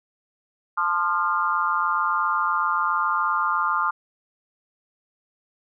sine chord, F dominant seventh, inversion first, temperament equal with one note detuned, 880 / 1046.5 / 1214 / 1396.9 Hz, A5 / C6 / Eb6 / F6, 0 / 0 / -43 / 0 cents, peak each -29 / -26 / -23 / -26 dBFS, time 0.77-3.91 s, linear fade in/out 10 ms, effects none

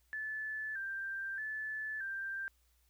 sine tone with vibrato, 1656 Hz, G#6, 5 cents flat, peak -37 dBFS, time 0.13-2.48 s, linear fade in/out 0 ms, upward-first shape square, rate 0.8 Hz, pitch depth 83 cents each way, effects added 60 Hz sine -70 dBFS peak until 2.89 s + white hiss -75 dBFS RMS until 2.89 s

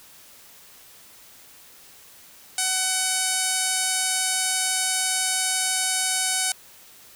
5% pulse tone with low-pass filter, 751 Hz, F#5, 26 cents sharp, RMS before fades -24 dBFS, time 2.58-6.52 s, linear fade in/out 2 ms, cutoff 10000 Hz, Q 3, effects white hiss -49 dBFS RMS until 7.15 s

